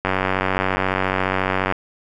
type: click train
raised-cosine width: 0.5 ms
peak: -4 dBFS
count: 159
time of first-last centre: 0.05-1.724 s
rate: 94.4 Hz
effects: none